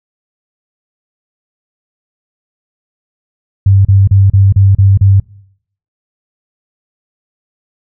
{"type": "tone bursts", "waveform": "sine", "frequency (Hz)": 98, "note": "G2", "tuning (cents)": 0, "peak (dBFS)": -3, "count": 7, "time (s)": [3.66, 5.2], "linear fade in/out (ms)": 5, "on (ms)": 190, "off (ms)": 35, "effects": ["noise-tail reverb RT60 0.7 s tail -23 dB re dry"]}